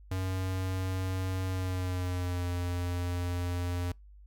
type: tone with pitch glide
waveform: square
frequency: 93.6 to 88.35 Hz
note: F#2 to F2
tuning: +20 to +21 cents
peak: -31 dBFS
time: 0.11-3.92 s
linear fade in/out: 5 ms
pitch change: -99 cents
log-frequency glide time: 1.47-2.48 s
effects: noise-tail reverb RT60 0.2 s tail -26 dB re dry + added 50 Hz sine -50 dBFS peak until 4.26 s